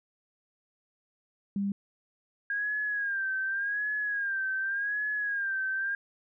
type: tone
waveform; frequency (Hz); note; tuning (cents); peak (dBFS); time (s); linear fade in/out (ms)
sine; 199.5; G3; +31; -27; 1.56-1.72; 2
type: tone with vibrato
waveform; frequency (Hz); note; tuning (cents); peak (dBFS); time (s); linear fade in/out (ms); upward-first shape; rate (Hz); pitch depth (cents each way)
sine; 1621; G#6; -42; -28; 2.5-5.95; 2; sine; 0.87; 82
effects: none